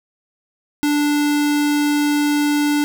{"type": "tone with notch filter", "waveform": "square", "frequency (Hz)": 293.4, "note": "D4", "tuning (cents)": -2, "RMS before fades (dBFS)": -17, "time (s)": [0.83, 2.84], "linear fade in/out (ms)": 0, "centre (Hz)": 630, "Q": 1.3, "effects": []}